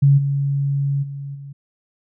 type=tone with level steps; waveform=sine; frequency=140 Hz; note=C#3; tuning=18 cents sharp; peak=-9 / -17 / -27 / -32 dBFS; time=0.02-1.53 s; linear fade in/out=10 ms; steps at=0.17 / 1.02 / 1.34 s; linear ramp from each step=20 ms; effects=none